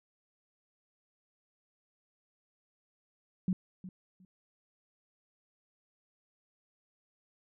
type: tone with echo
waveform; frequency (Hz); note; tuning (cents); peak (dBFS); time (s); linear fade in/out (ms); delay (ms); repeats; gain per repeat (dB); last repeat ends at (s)
sine; 185; F#3; 0; -26; 3.48-3.53; 2; 360; 2; -15; 4.25
effects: none